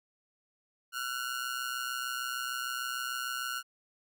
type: ring-modulated tone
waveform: sawtooth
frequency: 1423 Hz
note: F6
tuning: 32 cents sharp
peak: -27 dBFS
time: 0.92-3.63 s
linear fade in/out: 50 ms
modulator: 63.3 Hz
effects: none